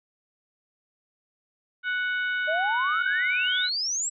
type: harmonic tone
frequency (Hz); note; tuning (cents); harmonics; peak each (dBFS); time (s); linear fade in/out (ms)
740; F#5; 0; 2 / 3 / 4 / 5; -25 / -36 / -39 / -42; 1.83-3.7; 50
type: exponential sweep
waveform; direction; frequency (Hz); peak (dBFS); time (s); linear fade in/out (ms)
sine; up; 600 to 7902; -25; 2.47-4.1; 20
effects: none